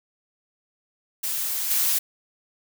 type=noise with level steps; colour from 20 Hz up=blue; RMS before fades=-27 / -22 dBFS; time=1.23-1.99 s; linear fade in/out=10 ms; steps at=1.7 s; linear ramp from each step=10 ms; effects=none